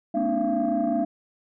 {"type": "tone cluster", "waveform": "sine", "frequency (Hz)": [215.2, 244.9, 277.8, 303.4, 680], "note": ["A3", "B3", "C#4", "D#4", "F5"], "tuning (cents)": [-38, -14, 4, -44, -46], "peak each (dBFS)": [-29, -27, -29, -27, -24], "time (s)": [0.14, 1.05], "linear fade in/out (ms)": 10, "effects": ["tanh soft clip ceiling -15 dBFS"]}